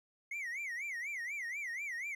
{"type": "tone with vibrato", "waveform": "triangle", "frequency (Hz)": 2093, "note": "C7", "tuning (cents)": 0, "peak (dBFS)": -36, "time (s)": [0.31, 2.15], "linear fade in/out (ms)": 5, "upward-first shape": "sine", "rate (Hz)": 4.1, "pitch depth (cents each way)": 220, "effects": ["13-bit"]}